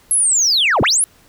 sine linear two-way sweep, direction down then up, 11175 to 43.65 to 11175 Hz, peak -10 dBFS, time 0.11-1.04 s, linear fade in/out 0 ms, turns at 0.82 s, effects tanh soft clip ceiling -9 dBFS + pink hiss -51 dBFS RMS until 1.28 s

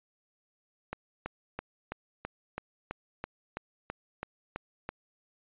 click train, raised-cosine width 0.5 ms, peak -20 dBFS, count 13, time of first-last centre 0.93-4.89 s, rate 3.03 Hz, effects resampled to 8000 Hz

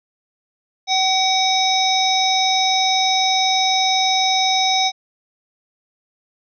harmonic tone, 758 Hz, F#5, 42 cents sharp, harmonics 1 / 3 / 5 / 7 / 8, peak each -18 / -24 / -19 / -23 / -28 dBFS, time 0.87-4.92 s, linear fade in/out 50 ms, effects none

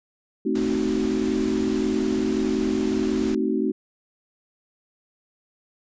sine chord, A diminished seventh, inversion none, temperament equal with one note detuned, 220 / 261.6 / 311.1 / 376.7 Hz, A3 / C4 / Eb4 / Gb4, 0 / 0 / 0 / +31 cents, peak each -26 dBFS, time 0.45-3.72 s, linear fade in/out 10 ms
pink noise, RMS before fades -36 dBFS, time 0.55-3.35 s, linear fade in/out 5 ms
effects resampled to 16000 Hz

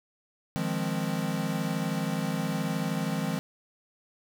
square chord, F minor seventh, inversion third, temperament equal, 155.56 / 174.61 / 207.7 / 261.6 Hz, Eb3 / F3 / Ab3 / C4, 0 / 0 / 0 / 0 cents, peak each -34 / -33 / -34 / -36 dBFS, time 0.56-3.39 s, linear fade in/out 0 ms, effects none

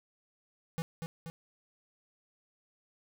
square tone with echo, 164.81 Hz, E3, in tune, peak -33 dBFS, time 0.78-0.82 s, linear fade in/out 0 ms, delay 240 ms, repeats 2, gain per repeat -4 dB, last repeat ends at 1.3 s, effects none

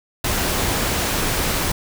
pink noise, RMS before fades -21 dBFS, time 0.24-1.72 s, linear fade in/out 5 ms, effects none

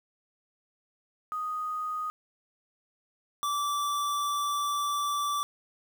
sine / square tone pair in turn, 1244.5 / 1162.8 Hz, D#6 / D6, 0 / -18 cents, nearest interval minor second, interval 118 cents, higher first, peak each -30 / -28 dBFS, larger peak second, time 1.32-2.1 / 3.43-5.43 s, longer second, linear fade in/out 0 ms, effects 9-bit

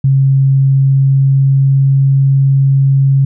sine tone with pitch glide, 135.6 to 136.46 Hz, C#3 to C#3, -38 to -27 cents, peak -6 dBFS, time 0.04-3.25 s, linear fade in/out 5 ms, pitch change +11 cents, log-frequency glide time 0.54-2.04 s, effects none

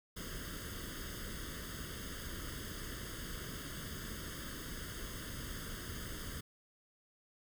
pink noise with comb filter, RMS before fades -44 dBFS, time 0.16-6.41 s, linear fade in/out 10 ms, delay 0.61 ms, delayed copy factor +0.9, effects none

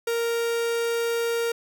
45% pulse tone, 465.5 Hz, A#4, 2 cents flat, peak -23 dBFS, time 0.07-1.52 s, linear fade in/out 5 ms, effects none

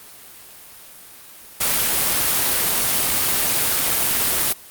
white noise, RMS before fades -19 dBFS, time 1.6-4.53 s, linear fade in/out 10 ms, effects white hiss -42 dBFS RMS until 4.7 s + Opus 32 kbps

